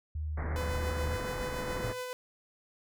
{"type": "tone with vibrato", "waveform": "sine", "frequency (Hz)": 76.5, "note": "D#2", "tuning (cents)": -29, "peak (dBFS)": -32, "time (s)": [0.15, 1.16], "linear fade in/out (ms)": 5, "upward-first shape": "triangle", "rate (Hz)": 3.1, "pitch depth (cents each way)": 13}
{"type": "low-pass noise", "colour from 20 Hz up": "pink", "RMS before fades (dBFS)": -38, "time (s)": [0.37, 1.93], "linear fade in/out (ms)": 5, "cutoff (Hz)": 2100, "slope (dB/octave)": 96}
{"type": "tone with tremolo", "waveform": "sawtooth", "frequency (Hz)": 502, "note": "B4", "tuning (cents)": 28, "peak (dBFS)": -31, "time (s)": [0.56, 2.13], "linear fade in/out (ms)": 0, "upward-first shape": "sine", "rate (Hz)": 7.1, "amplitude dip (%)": 30}
{"type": "tone with exponential decay", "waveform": "sine", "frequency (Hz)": 113, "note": "A2", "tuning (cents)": 47, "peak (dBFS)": -30, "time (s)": [1.84, 2.03], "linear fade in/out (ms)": 5, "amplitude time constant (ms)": 40}
{"effects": []}